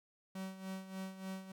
45% pulse tone with tremolo, 190 Hz, F#3, 46 cents sharp, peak -40 dBFS, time 0.35-1.52 s, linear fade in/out 5 ms, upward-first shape sine, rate 3.4 Hz, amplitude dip 70%, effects none

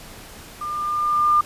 sine tone with level ramp, 1201 Hz, D6, 38 cents sharp, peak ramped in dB -26 to -12 dBFS, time 0.61-1.41 s, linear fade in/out 5 ms, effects pink hiss -41 dBFS RMS until 1.45 s + resampled to 32000 Hz

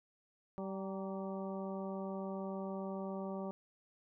harmonic tone with a mistuned harmonic, 193.1 Hz, G3, 26 cents flat, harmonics 1 / 2 / 3 / 4 / 5 / 6, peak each -41 / -45 / -45 / -50 / -52 / -53 dBFS, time 0.58-3.51 s, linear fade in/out 0 ms, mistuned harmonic 5, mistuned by -56 cents, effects none

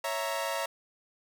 sawtooth chord, A# diminished, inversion first, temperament equal, 554.4 / 659.3 / 932.3 Hz, C#5 / E5 / A#5, 0 / 0 / 0 cents, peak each -31 dBFS, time 0.04-0.66 s, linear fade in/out 5 ms, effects none

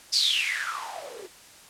blue noise with band-pass filter sweep, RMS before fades -28 dBFS, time 0.12-1.28 s, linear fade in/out 20 ms, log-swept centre 5100 to 340 Hz, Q 9.9, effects white hiss -50 dBFS RMS until 1.69 s + low-pass 10000 Hz 12 dB/octave

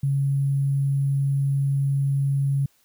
sine tone with sample-and-hold, 138.59 Hz, C#3, in tune, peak -19 dBFS, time 0.03-2.66 s, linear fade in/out 5 ms, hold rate 11025 Hz, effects white hiss -63 dBFS RMS until 2.84 s

